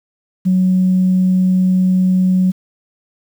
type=tone; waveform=sine; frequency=185 Hz; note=F#3; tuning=in tune; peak=-9 dBFS; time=0.45-2.52 s; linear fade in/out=20 ms; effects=tanh soft clip ceiling -5 dBFS + 7-bit